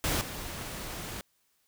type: noise with level steps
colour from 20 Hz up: pink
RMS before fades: -29 / -39 dBFS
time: 0.04-1.21 s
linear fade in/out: 0 ms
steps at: 0.21 s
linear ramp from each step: 2 ms
effects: white hiss -72 dBFS RMS until 1.67 s